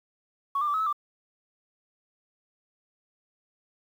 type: tone with pitch steps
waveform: sine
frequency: 1113 / 1197 / 1164 / 1283 / 1300 / 1180 Hz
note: C#6 / D6 / D6 / E6 / E6 / D6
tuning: +7 / +33 / -16 / -47 / -24 / +8 cents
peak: -23 dBFS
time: 0.55-0.928 s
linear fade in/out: 5 ms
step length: 63 ms
effects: tanh soft clip ceiling -19 dBFS + 9-bit